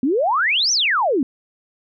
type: exponential two-way sweep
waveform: sine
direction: up then down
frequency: 242.3 to 6210 to 242.3 Hz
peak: -15 dBFS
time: 0.03-1.23 s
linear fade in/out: 2 ms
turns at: 0.72 s
effects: none